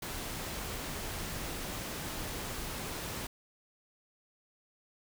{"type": "noise", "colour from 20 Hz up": "pink", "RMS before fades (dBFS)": -39, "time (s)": [0.02, 3.27], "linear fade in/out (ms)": 5, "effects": []}